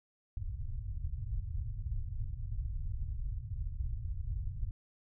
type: low-pass noise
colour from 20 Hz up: pink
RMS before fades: -37 dBFS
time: 0.37-4.71 s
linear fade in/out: 2 ms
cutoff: 120 Hz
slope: 48 dB/octave
effects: none